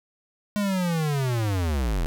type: linear sweep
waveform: square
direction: down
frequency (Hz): 210 to 36.71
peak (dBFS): -23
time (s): 0.56-2.06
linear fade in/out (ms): 0
effects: none